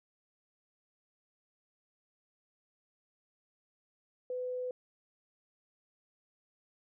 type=tone; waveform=sine; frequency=502 Hz; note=B4; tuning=28 cents sharp; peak=-34 dBFS; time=4.3-4.71 s; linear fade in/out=2 ms; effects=none